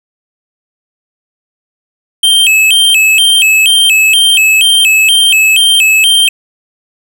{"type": "tone with vibrato", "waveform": "square", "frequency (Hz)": 2861, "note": "F7", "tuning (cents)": 41, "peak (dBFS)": -5, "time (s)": [2.23, 6.29], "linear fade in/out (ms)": 5, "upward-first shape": "square", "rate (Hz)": 2.1, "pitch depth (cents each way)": 170, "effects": []}